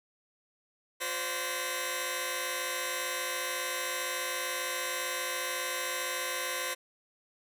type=tone cluster; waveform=10% pulse; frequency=356.5 / 518 / 573 / 1862 / 2025 Hz; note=F4 / C5 / D5 / A#6 / B6; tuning=+36 / -17 / -43 / -2 / +43 cents; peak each=-35 / -27 / -33 / -30 / -30 dBFS; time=1-6.75 s; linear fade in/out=20 ms; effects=none